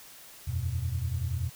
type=chord; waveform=sine; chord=E suspended second; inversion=none; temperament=just; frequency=82.41 / 92.71 / 123.61 Hz; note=E2 / F#2 / B2; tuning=0 / +4 / +2 cents; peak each=-32 dBFS; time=0.47-1.5 s; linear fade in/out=10 ms; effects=tanh soft clip ceiling -19 dBFS + white hiss -50 dBFS RMS until 1.55 s